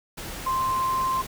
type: tone in noise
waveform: sine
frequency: 1046.5 Hz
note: C6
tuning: in tune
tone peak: -22 dBFS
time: 0.46-1.22 s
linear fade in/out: 10 ms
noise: pink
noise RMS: -36 dBFS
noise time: 0.17-1.27 s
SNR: +11 dB
effects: none